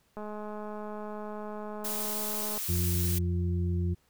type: click train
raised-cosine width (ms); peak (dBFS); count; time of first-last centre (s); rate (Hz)
1; -27; 509; 0.17-2.578; 211
type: noise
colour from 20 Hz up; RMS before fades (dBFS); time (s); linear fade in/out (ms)
blue; -34; 1.84-3.19; 10
type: harmonic tone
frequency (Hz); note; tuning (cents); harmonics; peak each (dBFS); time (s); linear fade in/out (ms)
87.8; F2; +10; 1 / 2 / 4; -27 / -33 / -39; 2.68-3.95; 20
effects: pink hiss -69 dBFS RMS until 4.09 s